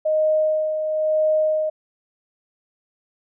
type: tone with tremolo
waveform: sine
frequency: 621 Hz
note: D#5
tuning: 3 cents flat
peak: -15 dBFS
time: 0.05-1.7 s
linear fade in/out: 10 ms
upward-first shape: sine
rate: 1 Hz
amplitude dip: 50%
effects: none